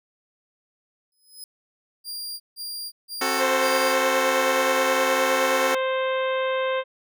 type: tone with exponential growth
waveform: 15% pulse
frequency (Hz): 5070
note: D#8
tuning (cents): +32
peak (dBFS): -29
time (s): 1.12-1.44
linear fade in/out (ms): 2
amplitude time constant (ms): 69
type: tone bursts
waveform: sawtooth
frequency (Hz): 4781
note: D8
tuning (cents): +30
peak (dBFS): -28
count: 4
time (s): 2.04-3.96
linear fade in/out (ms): 50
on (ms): 360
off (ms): 160
type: chord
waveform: 10% pulse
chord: F# diminished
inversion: second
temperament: just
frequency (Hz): 266.4 / 370 / 444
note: C4 / F#4 / A4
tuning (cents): +31 / 0 / +16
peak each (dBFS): -19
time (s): 3.21-5.75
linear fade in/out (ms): 5
type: harmonic tone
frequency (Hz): 523.3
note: C5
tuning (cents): 0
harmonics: 1 / 2 / 3 / 4 / 5 / 6 / 7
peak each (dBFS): -23 / -29 / -33 / -35 / -37 / -39 / -40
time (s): 3.37-6.84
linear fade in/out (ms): 50
effects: none